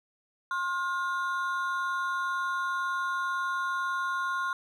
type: ring-modulated tone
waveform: triangle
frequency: 1244.5 Hz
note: D#6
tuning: in tune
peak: -23 dBFS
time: 0.51-4.53 s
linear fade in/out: 2 ms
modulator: 179 Hz
effects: none